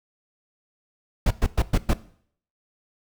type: noise bursts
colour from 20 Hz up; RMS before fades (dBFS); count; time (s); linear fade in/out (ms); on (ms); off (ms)
brown; -18; 5; 1.26-1.935; 5; 47; 110
effects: noise-tail reverb RT60 0.6 s tail -18 dB re dry